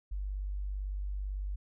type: tone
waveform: sine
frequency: 48.97 Hz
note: G1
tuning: 1 cent flat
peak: -33 dBFS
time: 0.11-1.56 s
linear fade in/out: 10 ms
effects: none